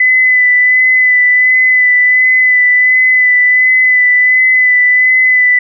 sine tone with vibrato, 2006 Hz, B6, 26 cents sharp, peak -5 dBFS, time 0-5.59 s, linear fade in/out 5 ms, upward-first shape sine, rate 1.4 Hz, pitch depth 17 cents each way, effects none

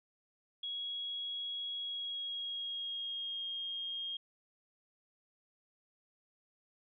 sine tone with pitch glide, 3322 to 3239 Hz, G#7 to G#7, 0 to -44 cents, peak -37 dBFS, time 0.63-4.17 s, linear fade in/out 5 ms, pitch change -44 cents, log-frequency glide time 1.76-3.48 s, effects none

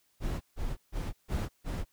brown noise bursts, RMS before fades -32 dBFS, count 5, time 0.2-1.85 s, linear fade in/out 50 ms, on 210 ms, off 150 ms, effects white hiss -71 dBFS RMS until 1.92 s

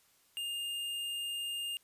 square tone, 2817 Hz, F7, 14 cents sharp, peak -36 dBFS, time 0.37-1.77 s, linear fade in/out 0 ms, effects white hiss -68 dBFS RMS until 1.83 s + resampled to 32000 Hz

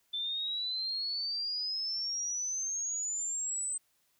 sine exponential sweep, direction up, 3520 to 8190 Hz, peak -32 dBFS, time 0.13-3.78 s, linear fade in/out 10 ms, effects white hiss -73 dBFS RMS until 4.19 s

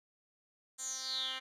10% pulse tone with band-pass filter sweep, 261.6 Hz, C4, in tune, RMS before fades -39 dBFS, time 0.78-1.4 s, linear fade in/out 20 ms, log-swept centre 7900 to 2600 Hz, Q 8.2, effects none

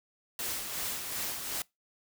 white noise with tremolo, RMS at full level -34 dBFS, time 0.39-1.62 s, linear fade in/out 2 ms, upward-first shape sine, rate 2.7 Hz, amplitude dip 45%, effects noise-tail reverb RT60 0.2 s tail -24 dB re dry

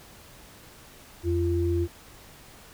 sine tone pair together, 86 / 344 Hz, F2 / F4, -26 / -26 cents, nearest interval 2 octaves, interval 2400 cents, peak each -25 dBFS, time 1.23-1.88 s, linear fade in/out 50 ms, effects pink hiss -50 dBFS RMS until 2.73 s

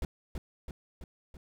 brown noise with echo, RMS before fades -32 dBFS, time 0.02-0.05 s, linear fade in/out 2 ms, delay 330 ms, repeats 4, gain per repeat -4 dB, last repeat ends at 1.37 s, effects none

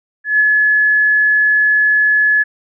sine tone with ADSR envelope, 1707 Hz, G#6, 47 cents sharp, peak -7 dBFS, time 0.24-2.44 s, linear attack 160 ms, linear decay 15 ms, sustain -2 dB, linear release 22 ms, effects none

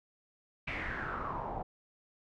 pink noise with low-pass filter sweep, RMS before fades -38 dBFS, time 0.67-1.63 s, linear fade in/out 10 ms, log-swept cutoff 2400 to 730 Hz, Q 5.8, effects none

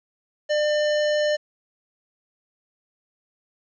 square tone, 599 Hz, D5, 34 cents sharp, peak -20 dBFS, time 0.49-1.37 s, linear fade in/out 20 ms, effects resampled to 16000 Hz + 9-bit

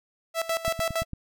sawtooth tone with tremolo, 659.3 Hz, E5, in tune, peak -20 dBFS, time 0.34-1.05 s, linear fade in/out 50 ms, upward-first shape square, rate 6.5 Hz, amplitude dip 80%
click train, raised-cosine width 5 ms, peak -21 dBFS, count 5, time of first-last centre 0.68-1.134 s, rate 8.82 Hz
effects none

